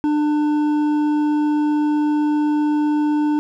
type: tone with hard clipping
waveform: sine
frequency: 298.7 Hz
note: D4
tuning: 29 cents sharp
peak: -17 dBFS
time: 0.04-3.39 s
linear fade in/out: 0 ms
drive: 7 dB
effects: none